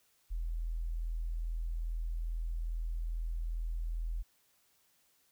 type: tone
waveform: sine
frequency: 41.2 Hz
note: E1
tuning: in tune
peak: -33 dBFS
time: 0.3-4.23 s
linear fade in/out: 20 ms
effects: white hiss -71 dBFS RMS until 5.31 s